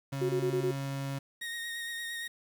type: tone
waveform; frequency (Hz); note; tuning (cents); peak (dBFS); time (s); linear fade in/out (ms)
35% pulse; 137.6; C#3; -12; -31; 0.12-1.19; 10
type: tone bursts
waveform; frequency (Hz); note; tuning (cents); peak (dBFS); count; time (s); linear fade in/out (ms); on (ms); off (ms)
sine; 370; F#4; 0; -27; 5; 0.21-0.715; 10; 85; 20
type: tone with vibrato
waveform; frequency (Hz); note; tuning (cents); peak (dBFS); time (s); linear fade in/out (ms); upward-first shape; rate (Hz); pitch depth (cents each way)
30% pulse; 1864.7; A#6; 0; -33; 1.41-2.28; 10; sine; 8.7; 20
effects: 9-bit